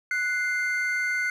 triangle tone pair together, 1480 / 2093 Hz, F#6 / C7, 0 / 0 cents, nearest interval tritone, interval 600 cents, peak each -25 dBFS, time 0.11-1.3 s, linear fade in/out 2 ms, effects none

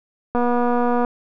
click train, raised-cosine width 1 ms, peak -8 dBFS, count 170, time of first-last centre 0.35-1.048 s, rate 242 Hz, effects none

